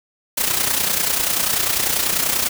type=noise with amplitude modulation; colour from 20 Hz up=white; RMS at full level=-17 dBFS; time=0.37-2.49 s; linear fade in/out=10 ms; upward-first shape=sine; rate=30.2 Hz; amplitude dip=60%; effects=none